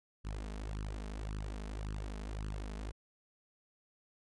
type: tone with flanger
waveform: sawtooth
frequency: 51.91 Hz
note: G#1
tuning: in tune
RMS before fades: -41 dBFS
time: 0.24-2.92 s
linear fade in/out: 20 ms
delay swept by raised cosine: 0.65 to 4.75 ms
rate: 1.8 Hz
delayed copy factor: +0.85
effects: resampled to 22050 Hz